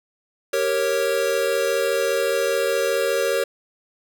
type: chord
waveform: square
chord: G diminished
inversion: none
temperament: equal with one note detuned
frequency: 392 / 466.2 / 551.2 Hz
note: G4 / Bb4 / Db5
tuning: 0 / 0 / -10 cents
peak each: -27 / -24 / -23 dBFS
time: 0.53-3.44 s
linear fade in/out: 5 ms
effects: none